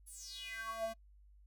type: tone with high-pass filter sweep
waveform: square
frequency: 224.9 Hz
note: A3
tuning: 38 cents sharp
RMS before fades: -44 dBFS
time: 0.06-0.94 s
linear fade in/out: 20 ms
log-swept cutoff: 11000 to 460 Hz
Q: 6.7
effects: noise-tail reverb RT60 0.1 s tail -24 dB re dry + added 50 Hz sine -59 dBFS peak until 1.46 s